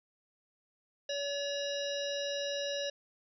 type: harmonic tone with a mistuned harmonic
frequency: 569 Hz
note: C#5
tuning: 45 cents sharp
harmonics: 1 / 3 / 5 / 7 / 9 / 10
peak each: -35 / -44 / -42 / -41 / -46 / -46 dBFS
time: 1.09-2.9 s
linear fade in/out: 5 ms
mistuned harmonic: 7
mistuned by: -49 cents
effects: none